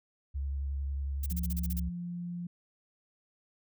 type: tone with vibrato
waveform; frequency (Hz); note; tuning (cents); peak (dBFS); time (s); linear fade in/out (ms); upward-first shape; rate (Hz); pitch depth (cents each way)
sine; 69.3; C#2; 0; -31; 0.34-1.9; 20; sine; 11; 23
type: noise bursts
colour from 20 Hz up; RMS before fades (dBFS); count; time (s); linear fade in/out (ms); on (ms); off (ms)
violet; -39; 9; 1.23-1.798; 5; 32; 35
type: tone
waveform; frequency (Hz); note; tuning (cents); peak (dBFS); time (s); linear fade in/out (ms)
sine; 174.61; F3; 0; -35; 1.31-2.47; 5
effects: none